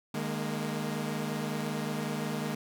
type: chord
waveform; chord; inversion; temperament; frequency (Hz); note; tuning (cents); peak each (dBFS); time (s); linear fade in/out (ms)
sawtooth; D# suspended fourth; none; equal with one note detuned; 152.45 / 207.7 / 233.1; D#3 / G#3 / A#3; -35 / 0 / 0; -32; 0.14-2.55; 5
effects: none